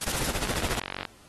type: noise bursts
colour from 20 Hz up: white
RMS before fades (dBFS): -30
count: 4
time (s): 0.01-0.275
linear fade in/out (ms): 5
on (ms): 37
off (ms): 39
type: noise with tremolo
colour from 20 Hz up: pink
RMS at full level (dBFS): -27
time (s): 0.06-0.8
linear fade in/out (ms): 10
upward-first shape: triangle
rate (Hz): 14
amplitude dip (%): 85
type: click train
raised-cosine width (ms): 0.3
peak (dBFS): -16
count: 30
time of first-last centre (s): 0.43-1.052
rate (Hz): 46.6
effects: pink hiss -55 dBFS RMS until 1.28 s + AAC 32 kbps